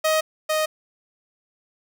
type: tone pair in turn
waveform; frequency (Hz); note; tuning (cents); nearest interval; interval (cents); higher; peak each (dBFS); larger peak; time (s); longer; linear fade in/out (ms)
sawtooth; 628 / 622.2; D#5 / D#5; +16 / 0; unison; 16; first; -14 / -16; first; 0.04-0.21 / 0.49-0.66; neither; 10
effects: none